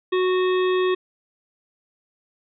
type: harmonic tone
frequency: 368.5 Hz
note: F#4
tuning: 7 cents flat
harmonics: 1 / 3 / 5 / 7 / 9 / 10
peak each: -18 / -28 / -32 / -35 / -37 / -38 dBFS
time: 0.12-0.95 s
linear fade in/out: 10 ms
effects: none